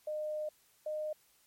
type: tone pair in turn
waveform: sine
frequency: 610 / 612.6 Hz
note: D#5 / D#5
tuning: -34 / -27 cents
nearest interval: unison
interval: 7 cents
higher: second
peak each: -34 / -34 dBFS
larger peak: neither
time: 0.07-0.49 / 0.86-1.13 s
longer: first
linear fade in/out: 5 ms
effects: white hiss -68 dBFS RMS until 1.46 s + MP3 64 kbps